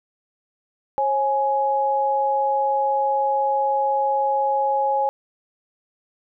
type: tone pair together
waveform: sine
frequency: 542 / 836 Hz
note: C#5 / G#5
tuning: -39 / +11 cents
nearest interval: minor sixth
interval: 750 cents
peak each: -23 / -19 dBFS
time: 0.98-5.09 s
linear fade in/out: 0 ms
effects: none